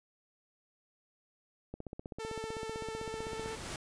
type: click train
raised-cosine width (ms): 2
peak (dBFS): -28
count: 28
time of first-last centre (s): 1.74-3.46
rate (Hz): 15.7
type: tone with vibrato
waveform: sawtooth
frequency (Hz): 443.7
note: A4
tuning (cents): +14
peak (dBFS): -35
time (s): 2.19-3.56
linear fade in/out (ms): 10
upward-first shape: sine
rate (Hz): 16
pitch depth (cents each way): 18
type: noise with exponential growth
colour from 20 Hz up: pink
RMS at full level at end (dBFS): -39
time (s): 2.33-3.76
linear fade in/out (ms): 2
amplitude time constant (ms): 310
effects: resampled to 22050 Hz